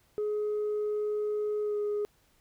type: tone with pitch glide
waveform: sine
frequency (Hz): 420.7 to 415.4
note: G#4 to G#4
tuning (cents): +22 to 0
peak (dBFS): -26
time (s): 0.18-2.05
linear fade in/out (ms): 0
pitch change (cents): -22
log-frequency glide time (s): 1.62-1.77
effects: tanh soft clip ceiling -26 dBFS + pink hiss -67 dBFS RMS until 2.4 s